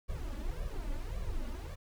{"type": "noise with flanger", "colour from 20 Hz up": "brown", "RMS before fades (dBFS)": -37, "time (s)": [0.08, 1.76], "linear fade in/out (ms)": 20, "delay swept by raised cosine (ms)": [1.7, 3.5], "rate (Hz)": 1.8, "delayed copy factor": 0.95, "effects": []}